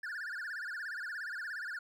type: tone with vibrato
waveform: triangle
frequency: 1593 Hz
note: G6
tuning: 27 cents sharp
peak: -36 dBFS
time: 0.03-1.79 s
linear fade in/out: 5 ms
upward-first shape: sine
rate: 17 Hz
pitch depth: 210 cents each way
effects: none